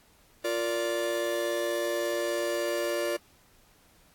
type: chord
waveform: 45% pulse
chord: Bb major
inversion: second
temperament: just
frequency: 349.6 / 466.2 / 582.7 Hz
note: F4 / Bb4 / D5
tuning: +2 / 0 / -14 cents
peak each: -32 / -35 / -30 dBFS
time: 0.44-3.17 s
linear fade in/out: 10 ms
effects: pink hiss -61 dBFS RMS until 4.14 s + AAC 64 kbps

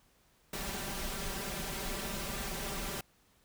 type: noise with comb filter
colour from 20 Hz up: pink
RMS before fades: -38 dBFS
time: 0.53-3.01 s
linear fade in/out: 5 ms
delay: 5.1 ms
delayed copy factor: +0.95
effects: pink hiss -68 dBFS RMS until 3.44 s

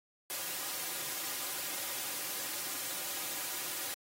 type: noise with comb filter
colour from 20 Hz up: white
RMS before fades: -38 dBFS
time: 0.3-3.94 s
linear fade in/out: 0 ms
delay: 4.5 ms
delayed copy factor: -0.55
effects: high-pass 200 Hz 12 dB/octave + AAC 48 kbps

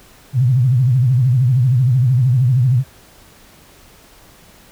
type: tone with vibrato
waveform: sine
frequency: 126.4 Hz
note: B2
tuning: 41 cents sharp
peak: -10 dBFS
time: 0.33-2.84 s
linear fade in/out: 50 ms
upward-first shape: sine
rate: 13 Hz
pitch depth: 140 cents each way
effects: pink hiss -46 dBFS RMS until 4.71 s

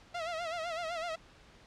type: tone with vibrato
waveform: sawtooth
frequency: 669 Hz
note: E5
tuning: 25 cents sharp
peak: -31 dBFS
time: 0.14-1.16 s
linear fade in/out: 10 ms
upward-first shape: sine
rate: 7.9 Hz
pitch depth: 96 cents each way
effects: pink hiss -58 dBFS RMS until 1.66 s + low-pass 5000 Hz 12 dB/octave

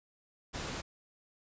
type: noise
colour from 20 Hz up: pink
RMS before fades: -39 dBFS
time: 0.53-0.82 s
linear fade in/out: 20 ms
effects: resampled to 16000 Hz

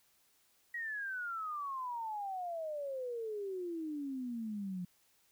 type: exponential sweep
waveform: sine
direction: down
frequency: 1920 to 175.6 Hz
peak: -37 dBFS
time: 0.74-4.85 s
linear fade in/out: 5 ms
effects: white hiss -71 dBFS RMS until 5.31 s

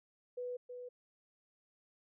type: tone with echo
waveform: sine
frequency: 493.9 Hz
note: B4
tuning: in tune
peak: -38 dBFS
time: 0.37-0.57 s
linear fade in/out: 10 ms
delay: 320 ms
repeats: 1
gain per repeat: -6 dB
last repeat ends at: 0.89 s
effects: none

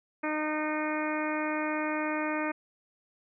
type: harmonic tone with a mistuned harmonic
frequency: 306.1 Hz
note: D#4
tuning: 28 cents flat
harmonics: 1 / 2 / 3 / 4 / 5 / 6 / 7 / 8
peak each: -32 / -35 / -37 / -38 / -39 / -40 / -40 / -41 dBFS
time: 0.23-2.52 s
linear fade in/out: 10 ms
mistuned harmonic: 7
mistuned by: +16 cents
effects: none

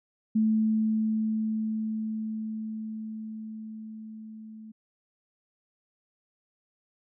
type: tone with level ramp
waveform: sine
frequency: 218.6 Hz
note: A3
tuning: 11 cents flat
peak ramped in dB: -20 to -42 dBFS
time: 0.35-4.72 s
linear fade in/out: 10 ms
effects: none

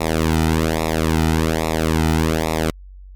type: tone with flanger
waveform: sawtooth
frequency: 79.9 Hz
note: D#2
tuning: 47 cents sharp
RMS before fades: -18 dBFS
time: 0-2.71 s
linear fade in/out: 10 ms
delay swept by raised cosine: 0.64 to 1.84 ms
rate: 1.2 Hz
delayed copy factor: -0.95
effects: added 47 Hz sine -36 dBFS peak until 3.15 s + MP3 96 kbps

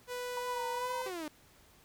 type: tone with pitch glide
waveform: sawtooth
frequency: 493.9 to 509.5 Hz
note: B4 to C5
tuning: 0 to -46 cents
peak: -33 dBFS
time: 0.07-1.11 s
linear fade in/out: 50 ms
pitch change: +54 cents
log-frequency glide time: 0.77-0.94 s
type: tone with vibrato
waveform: sine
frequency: 960 Hz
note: B5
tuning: 49 cents flat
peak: -36 dBFS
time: 0.37-1.02 s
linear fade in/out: 2 ms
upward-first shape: sine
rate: 2.5 Hz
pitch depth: 63 cents each way
type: linear sweep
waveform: sawtooth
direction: down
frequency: 390.9 to 292.9 Hz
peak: -34 dBFS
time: 1.06-1.28 s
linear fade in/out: 2 ms
effects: pink hiss -62 dBFS RMS until 1.84 s

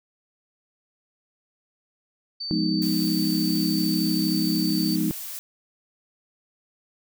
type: tone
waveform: sine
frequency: 4567 Hz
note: D8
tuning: 49 cents flat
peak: -29 dBFS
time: 2.4-4.96 s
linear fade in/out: 10 ms
type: chord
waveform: sine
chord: F half-diminished seventh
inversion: none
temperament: equal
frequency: 174.61 / 207.7 / 246.9 / 311.1 Hz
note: F3 / Ab3 / Cb4 / Eb4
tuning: 0 / 0 / 0 / 0 cents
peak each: -27 / -27 / -29 / -25 dBFS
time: 2.51-5.11 s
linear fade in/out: 0 ms
type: noise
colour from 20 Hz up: blue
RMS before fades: -35 dBFS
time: 2.82-5.39 s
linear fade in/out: 0 ms
effects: none

